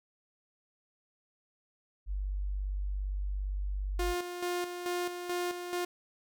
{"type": "tone", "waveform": "sine", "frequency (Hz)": 48.75, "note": "G1", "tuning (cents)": -9, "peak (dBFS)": -31, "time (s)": [2.06, 4.15], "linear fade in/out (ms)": 50}
{"type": "tone with tremolo", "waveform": "sawtooth", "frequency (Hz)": 354.2, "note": "F4", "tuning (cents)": 24, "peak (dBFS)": -27, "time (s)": [3.99, 5.85], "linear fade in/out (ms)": 5, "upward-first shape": "square", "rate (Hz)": 2.3, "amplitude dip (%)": 55}
{"effects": []}